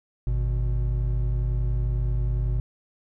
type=tone pair together; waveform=triangle; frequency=51.05 / 121.5 Hz; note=G#1 / B2; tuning=-29 / -28 cents; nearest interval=octave + minor third; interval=1501 cents; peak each=-21 / -25 dBFS; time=0.27-2.6 s; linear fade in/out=0 ms; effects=none